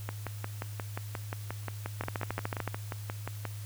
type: two click trains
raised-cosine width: 0.5 ms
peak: -20 / -17 dBFS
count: 20 / 10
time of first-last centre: 0.09-3.453 / 2.01-2.677 s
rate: 5.65 / 13.5 Hz
effects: added 104 Hz sine -38 dBFS peak until 3.65 s + white hiss -51 dBFS RMS until 3.65 s